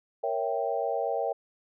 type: chord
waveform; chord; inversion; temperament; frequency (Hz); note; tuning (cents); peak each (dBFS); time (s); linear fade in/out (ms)
sine; A# diminished seventh; none; equal; 466.2 / 554.4 / 659.3 / 784; A#4 / C#5 / E5 / G5; 0 / 0 / 0 / 0; -32; 0.23-1.33; 10
effects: none